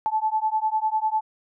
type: beating tone pair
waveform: sine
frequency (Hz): 865 / 875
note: A5 / A5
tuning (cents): -30 / -10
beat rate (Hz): 10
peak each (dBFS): -24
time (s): 0.06-1.21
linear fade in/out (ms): 0
effects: none